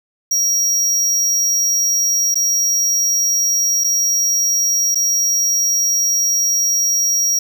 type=tone with dropouts; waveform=square; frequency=5670 Hz; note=F8; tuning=25 cents sharp; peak=-14 dBFS; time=0.31-7.39 s; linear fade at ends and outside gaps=5 ms; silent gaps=2.344-2.355 / 3.839-3.843 / 4.947-4.955 s; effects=7-bit